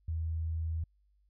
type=tone; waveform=sine; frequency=81 Hz; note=E2; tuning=30 cents flat; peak=-31 dBFS; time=0.08-0.84 s; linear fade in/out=5 ms; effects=added 50 Hz sine -66 dBFS peak until 1.29 s